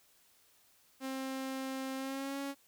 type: tone with pitch glide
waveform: sawtooth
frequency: 265.2 to 277.6 Hz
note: C4 to C#4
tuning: +23 to +3 cents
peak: -33 dBFS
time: 1-2.55 s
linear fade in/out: 50 ms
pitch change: +80 cents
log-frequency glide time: 1.96-2.4 s
effects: white hiss -67 dBFS RMS until 2.67 s